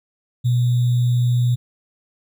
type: tone with sample-and-hold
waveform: sine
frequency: 122.1 Hz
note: B2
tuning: 19 cents flat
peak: -14 dBFS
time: 0.44-1.56 s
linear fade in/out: 20 ms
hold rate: 3675 Hz
effects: none